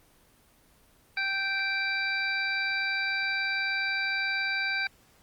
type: harmonic tone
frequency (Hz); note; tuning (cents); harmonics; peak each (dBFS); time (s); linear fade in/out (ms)
781; G5; -7; 1 / 2 / 3 / 5 / 6; -40 / -30 / -30 / -39 / -38; 1.17-4.87; 2
effects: pink hiss -61 dBFS RMS until 5.22 s + Opus 24 kbps